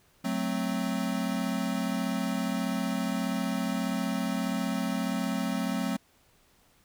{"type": "chord", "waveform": "square", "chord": "F# diminished", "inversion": "none", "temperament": "equal", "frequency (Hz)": [185, 220, 261.6], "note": ["F#3", "A3", "C4"], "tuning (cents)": [0, 0, 0], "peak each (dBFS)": -33, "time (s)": [0.24, 5.97], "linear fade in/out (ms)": 10, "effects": ["pink hiss -64 dBFS RMS until 6.84 s"]}